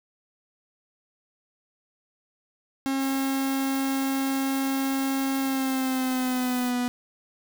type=tone with pitch glide; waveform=45% pulse; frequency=270 to 246.2 Hz; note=C#4 to B3; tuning=-45 to -5 cents; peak=-24 dBFS; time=2.86-6.88 s; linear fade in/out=0 ms; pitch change=-160 cents; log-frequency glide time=5.39-6.76 s
type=noise; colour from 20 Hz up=blue; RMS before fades=-39 dBFS; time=2.98-6.73 s; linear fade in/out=50 ms
effects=none